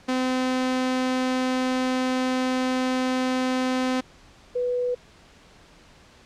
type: tone pair in turn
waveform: sawtooth / sine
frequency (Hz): 256.5 / 493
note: C4 / B4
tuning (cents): -34 / -3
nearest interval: major seventh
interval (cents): 1131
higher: second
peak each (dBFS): -18 / -22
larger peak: first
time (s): 0.08-4.01 / 4.55-4.95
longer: first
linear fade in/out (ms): 10
effects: pink hiss -52 dBFS RMS until 6.25 s + low-pass 6000 Hz 12 dB/octave